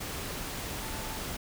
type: tone in noise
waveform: sine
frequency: 880 Hz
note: A5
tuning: in tune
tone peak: -45 dBFS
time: 0.81-1.18 s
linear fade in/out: 10 ms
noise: pink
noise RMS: -37 dBFS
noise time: 0-1.37 s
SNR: -11 dB
effects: none

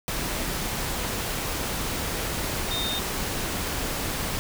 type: tone in noise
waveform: sine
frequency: 3668 Hz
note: A#7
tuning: 29 cents flat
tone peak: -28 dBFS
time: 2.71-2.99 s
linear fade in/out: 0 ms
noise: pink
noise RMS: -29 dBFS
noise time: 0.08-4.39 s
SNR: -2 dB
effects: none

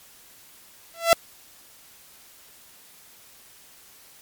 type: tone with exponential growth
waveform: sawtooth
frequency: 671 Hz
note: E5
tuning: 31 cents sharp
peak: -6 dBFS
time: 0.94-1.13 s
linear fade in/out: 0 ms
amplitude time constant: 41 ms
effects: white hiss -51 dBFS RMS until 4.21 s + MP3 96 kbps

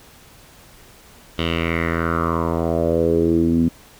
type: tone with low-pass filter sweep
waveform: 10% pulse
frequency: 83.2 Hz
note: E2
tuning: 17 cents sharp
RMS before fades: -19 dBFS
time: 1.38-3.69 s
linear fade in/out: 10 ms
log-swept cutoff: 3300 to 230 Hz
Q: 4.4
effects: pink hiss -47 dBFS RMS until 3.99 s

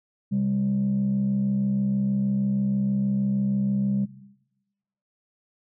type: tone pair together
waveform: sine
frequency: 133.1 / 199.42 Hz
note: C3 / G3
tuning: +30 / +30 cents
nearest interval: perfect fifth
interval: 700 cents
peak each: -27 / -21 dBFS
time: 0.31-4.06 s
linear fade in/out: 20 ms
effects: noise-tail reverb RT60 1.0 s tail -17 dB re dry + tanh soft clip ceiling -17 dBFS

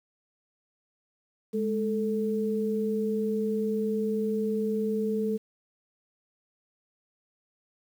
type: tone pair together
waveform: sine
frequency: 209.5 / 440 Hz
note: G#3 / A4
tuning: +15 / 0 cents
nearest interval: octave + minor second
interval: 1285 cents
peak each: -28 dBFS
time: 1.53-5.38 s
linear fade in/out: 20 ms
effects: 9-bit

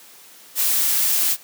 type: noise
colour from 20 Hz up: blue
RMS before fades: -19 dBFS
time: 0.55-1.37 s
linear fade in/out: 50 ms
effects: white hiss -46 dBFS RMS until 1.43 s + high-pass 200 Hz 12 dB/octave

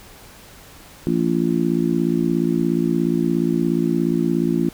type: harmonic tone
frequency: 57 Hz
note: A#1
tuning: 38 cents flat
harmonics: 3 / 4 / 5 / 6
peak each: -22 / -22 / -22 / -22 dBFS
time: 1.07-4.69 s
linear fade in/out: 0 ms
effects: pink hiss -44 dBFS RMS until 4.73 s

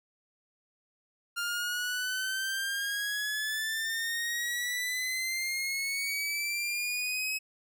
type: exponential sweep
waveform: sawtooth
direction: up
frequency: 1396.9 to 2565 Hz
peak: -27 dBFS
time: 1.36-7.39 s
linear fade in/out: 20 ms
effects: none

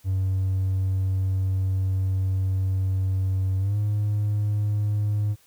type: tone with pitch glide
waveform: triangle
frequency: 95 to 104.2 Hz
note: F#2 to G#2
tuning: +46 to +6 cents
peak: -18 dBFS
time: 0.04-5.36 s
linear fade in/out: 50 ms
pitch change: +160 cents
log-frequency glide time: 3.59-3.77 s
effects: tanh soft clip ceiling -16 dBFS + white hiss -59 dBFS RMS until 5.46 s

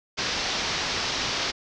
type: low-pass noise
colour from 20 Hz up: white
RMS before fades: -28 dBFS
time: 0.17-1.52 s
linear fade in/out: 20 ms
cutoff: 5800 Hz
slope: 48 dB/octave
effects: none

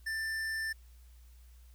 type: tone with tanh clipping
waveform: triangle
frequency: 1777 Hz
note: A6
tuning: 17 cents sharp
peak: -35 dBFS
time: 0.06-0.73 s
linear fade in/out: 10 ms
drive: 18 dB
effects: added 60 Hz sine -53 dBFS peak until 1.74 s + white hiss -68 dBFS RMS until 1.74 s

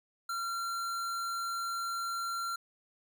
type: tone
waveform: square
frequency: 1370 Hz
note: F6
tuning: 34 cents flat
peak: -34 dBFS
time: 0.29-2.56 s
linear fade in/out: 5 ms
effects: none

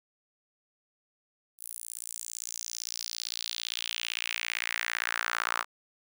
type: tone with high-pass filter sweep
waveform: sawtooth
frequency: 57.7 Hz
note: A#1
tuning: 17 cents flat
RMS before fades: -35 dBFS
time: 1.58-5.65 s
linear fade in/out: 50 ms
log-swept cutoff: 11000 to 1200 Hz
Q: 2.8
effects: none

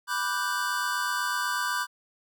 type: chord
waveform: square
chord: G major seventh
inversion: first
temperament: equal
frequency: 987.8 / 1174.7 / 1480 / 1568 Hz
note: B5 / D6 / F#6 / G6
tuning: 0 / 0 / 0 / 0 cents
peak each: -33 / -33 / -34 / -32 dBFS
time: 0.07-1.87 s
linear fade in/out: 50 ms
effects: none

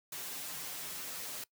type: noise with comb filter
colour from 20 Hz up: white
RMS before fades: -42 dBFS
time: 0.12-1.44 s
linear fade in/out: 5 ms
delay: 9 ms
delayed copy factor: -1
effects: noise-tail reverb RT60 0.1 s tail -21 dB re dry + high-pass 80 Hz 12 dB/octave

